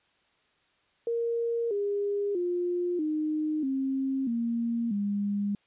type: tone with pitch steps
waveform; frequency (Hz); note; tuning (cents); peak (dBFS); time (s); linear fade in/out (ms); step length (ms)
sine; 466.2 / 405.9 / 353.3 / 307.6 / 267.8 / 233.1 / 202.9; A#4 / G#4 / F4 / D#4 / C4 / A#3 / G#3; 0 / -40 / +20 / -20 / +40 / 0 / -40; -26; 1.07-5.55; 2; 640
effects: white hiss -68 dBFS RMS until 5.66 s + resampled to 8000 Hz